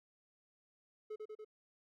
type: tone with echo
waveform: triangle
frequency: 429.4 Hz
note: A4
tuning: 42 cents flat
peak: -39 dBFS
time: 1.1-1.16 s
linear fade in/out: 10 ms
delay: 96 ms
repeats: 3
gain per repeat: -2 dB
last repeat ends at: 1.448 s
effects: none